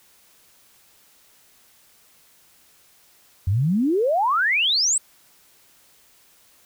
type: exponential sweep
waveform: sine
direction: up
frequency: 87.31 to 8300 Hz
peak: -17 dBFS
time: 3.47-4.98 s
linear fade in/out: 5 ms
effects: white hiss -56 dBFS RMS until 6.65 s